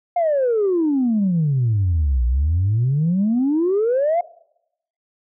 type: exponential two-way sweep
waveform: sine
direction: down then up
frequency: 717 to 58.1 to 717 Hz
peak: -14 dBFS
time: 0.16-4.21 s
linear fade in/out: 5 ms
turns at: 2.25 s
effects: noise-tail reverb RT60 0.8 s tail -22 dB re dry + tanh soft clip ceiling -12 dBFS